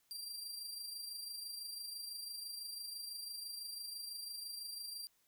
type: tone with amplitude modulation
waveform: sawtooth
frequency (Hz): 4729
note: D8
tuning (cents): +11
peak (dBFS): -39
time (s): 0.11-5.07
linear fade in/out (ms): 0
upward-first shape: sine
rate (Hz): 26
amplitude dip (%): 45
effects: white hiss -75 dBFS RMS until 5.27 s